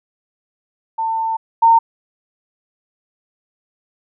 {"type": "tone pair in turn", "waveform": "sine", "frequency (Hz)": [897, 914.3], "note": ["A5", "A#5"], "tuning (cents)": [33, -34], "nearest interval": "unison", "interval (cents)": 33, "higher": "second", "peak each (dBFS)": [-17, -7], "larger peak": "second", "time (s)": [[0.98, 1.37], [1.62, 1.79]], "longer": "first", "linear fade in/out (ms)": 10, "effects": []}